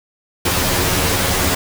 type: noise with comb filter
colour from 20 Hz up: pink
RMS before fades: -17 dBFS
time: 0.45-1.55 s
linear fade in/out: 5 ms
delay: 11 ms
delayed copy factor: +0.7
effects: none